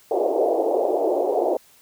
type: band-pass noise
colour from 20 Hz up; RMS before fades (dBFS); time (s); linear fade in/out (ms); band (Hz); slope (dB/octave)
pink; -21; 0.11-1.57; 5; 350 to 750; 48
effects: white hiss -54 dBFS RMS until 1.81 s